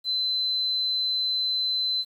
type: tone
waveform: sine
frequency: 4050 Hz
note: B7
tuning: 43 cents sharp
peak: -23 dBFS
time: 0.04-2.05 s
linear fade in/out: 50 ms
effects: 9-bit